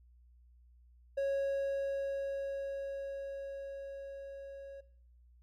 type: tone with level ramp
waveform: triangle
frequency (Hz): 551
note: C#5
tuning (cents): -11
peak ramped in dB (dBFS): -28 to -44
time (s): 1.17-4.81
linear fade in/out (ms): 10
effects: noise-tail reverb RT60 0.7 s tail -18 dB re dry + added 60 Hz sine -59 dBFS peak until 5.42 s